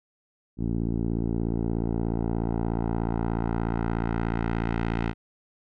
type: tone with low-pass filter sweep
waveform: 10% pulse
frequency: 56.8 Hz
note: A#1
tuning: 44 cents flat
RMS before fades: -27 dBFS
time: 0.57-5.14 s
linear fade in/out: 50 ms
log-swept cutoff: 280 to 2500 Hz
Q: 1.1
effects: none